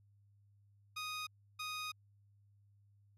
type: tone bursts at uneven times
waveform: 15% pulse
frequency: 1244.5 Hz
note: D#6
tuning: in tune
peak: -34 dBFS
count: 2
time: 0.96-1.27 / 1.59-1.92 s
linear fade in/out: 10 ms
effects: added 101 Hz sine -65 dBFS peak until 3.17 s + low-pass 11000 Hz 12 dB/octave